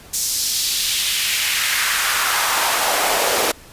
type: noise with high-pass filter sweep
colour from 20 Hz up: pink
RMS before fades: -19 dBFS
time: 0.13-3.52 s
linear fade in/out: 10 ms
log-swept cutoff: 6300 to 450 Hz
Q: 1.6
effects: pink hiss -43 dBFS RMS until 3.72 s + resampled to 32000 Hz